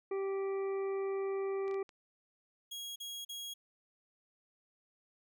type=harmonic tone; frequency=390 Hz; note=G4; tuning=9 cents flat; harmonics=1 / 2 / 3 / 5 / 6; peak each=-33 / -49 / -48 / -55 / -55 dBFS; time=0.11-1.83 s; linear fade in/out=5 ms
type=clicks; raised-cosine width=0.2 ms; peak=-38 dBFS; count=4; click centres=1.68 / 1.712 / 1.743 / 1.892 s
type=tone bursts; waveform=sawtooth; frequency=3300 Hz; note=G#7; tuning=12 cents flat; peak=-38 dBFS; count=3; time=2.71-3.54 s; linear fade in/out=10 ms; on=250 ms; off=40 ms
effects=none